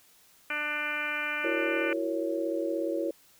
harmonic tone, 297.7 Hz, D4, 24 cents sharp, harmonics 1 / 2 / 3 / 4 / 5 / 6 / 7 / 8 / 9 / 10, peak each -45 / -42 / -45 / -40 / -34 / -39 / -40 / -33 / -45 / -45 dBFS, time 0.5-1.93 s, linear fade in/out 2 ms
sine chord, F# dominant seventh, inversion third, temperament just, 333 / 370 / 462.5 / 555 Hz, E4 / F#4 / A#4 / C#5, +18 / 0 / -14 / +2 cents, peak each -31 / -37 / -35 / -32 dBFS, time 1.44-3.11 s, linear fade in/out 5 ms
effects white hiss -60 dBFS RMS until 3.39 s

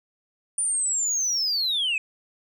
sine linear sweep, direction down, 9397 to 2477 Hz, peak -20 dBFS, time 0.58-1.98 s, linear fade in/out 2 ms, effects tanh soft clip ceiling -20 dBFS

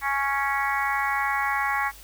harmonic tone, 277.2 Hz, C#4, in tune, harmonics 3 / 4 / 5 / 6 / 7 / 8, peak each -28 / -28 / -33 / -31 / -29 / -32 dBFS, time 0.01-1.92 s, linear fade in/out 50 ms, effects added 50 Hz sine -48 dBFS peak until 2.03 s + white hiss -48 dBFS RMS until 2.03 s

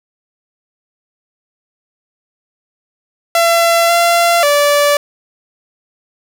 sawtooth tone with pitch steps, 676 / 685 / 580 Hz, E5 / F5 / D5, +43 / -34 / -22 cents, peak -5 dBFS, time 3.35-4.97 s, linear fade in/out 2 ms, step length 540 ms, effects none

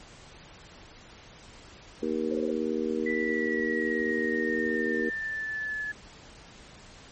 harmonic tone, 78.6 Hz, D#2, 18 cents sharp, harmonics 3 / 4 / 5 / 6, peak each -32 / -32 / -32 / -32 dBFS, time 2.02-5.1 s, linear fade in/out 10 ms
sine tone bursts, 523.3 Hz, C5, in tune, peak -31 dBFS, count 4, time 2.31-2.513 s, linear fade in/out 5 ms, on 35 ms, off 21 ms
sine linear sweep, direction down, 1981 to 1710 Hz, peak -30 dBFS, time 3.06-5.92 s, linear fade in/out 5 ms
effects pink hiss -50 dBFS RMS until 7.11 s + MP3 32 kbps

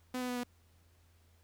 sawtooth tone with pitch steps, 252.6 / 249.8 / 247.1 / 244.4 Hz, B3 / B3 / B3 / B3, +39 / +20 / +1 / -18 cents, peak -31 dBFS, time 0.14-0.436 s, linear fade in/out 5 ms, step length 74 ms, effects added 84 Hz sine -64 dBFS peak until 1.43 s + pink hiss -71 dBFS RMS until 1.43 s

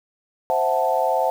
sine chord, F# half-diminished seventh, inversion second, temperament equal, 523.3 / 659.3 / 740 / 880 Hz, C5 / E5 / F#5 / A5, 0 / 0 / 0 / 0 cents, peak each -23 dBFS, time 0.5-1.3 s, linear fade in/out 0 ms, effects 7-bit

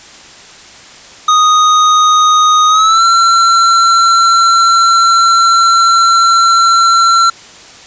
square tone with pitch glide, 1244.5 to 1357.1 Hz, D#6 to E6, 0 to +50 cents, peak -6 dBFS, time 1.28-7.3 s, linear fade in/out 5 ms, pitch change +150 cents, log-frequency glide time 2.68-3.04 s, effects white hiss -35 dBFS RMS until 7.86 s + resampled to 16000 Hz

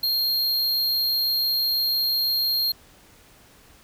square tone, 4222 Hz, C8, 15 cents sharp, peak -21 dBFS, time 0.03-2.72 s, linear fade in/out 5 ms, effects pink hiss -53 dBFS RMS until 3.83 s

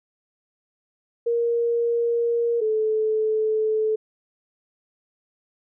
sine tone pair in turn, 469.2 / 434.8 Hz, A#4 / A4, +11 / -21 cents, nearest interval minor second, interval 132 cents, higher first, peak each -19 dBFS, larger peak neither, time 1.26-2.61 / 2.61-3.96 s, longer neither, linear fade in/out 10 ms, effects none

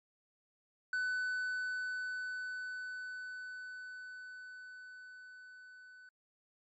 triangle tone with level ramp, 1500 Hz, F#6, 23 cents sharp, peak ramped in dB -30 to -52 dBFS, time 0.93-6.09 s, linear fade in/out 2 ms, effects MP3 32 kbps

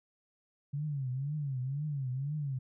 sine tone with vibrato, 138.7 Hz, C#3, 1 cent sharp, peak -32 dBFS, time 0.73-2.59 s, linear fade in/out 10 ms, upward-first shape triangle, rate 2 Hz, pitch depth 190 cents each way, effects none

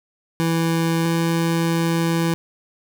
25% pulse tone pair in turn, 165.1 / 166.34 Hz, E3 / E3, +3 / +16 cents, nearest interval unison, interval 13 cents, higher second, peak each -14 dBFS, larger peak neither, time 0.4-1.06 / 1.06-2.34 s, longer second, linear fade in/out 0 ms, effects none

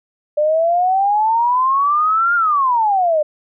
sine exponential two-way sweep, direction up then down, 590 to 1425 to 590 Hz, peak -12 dBFS, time 0.37-3.23 s, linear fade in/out 10 ms, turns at 2.35 s, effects none

